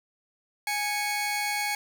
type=tone pair together; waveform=sawtooth; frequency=830 / 2216 Hz; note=G#5 / C#7; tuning=-1 / -1 cents; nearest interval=octave + perfect fourth; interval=1700 cents; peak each=-26 dBFS; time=0.67-1.75 s; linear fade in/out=2 ms; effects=none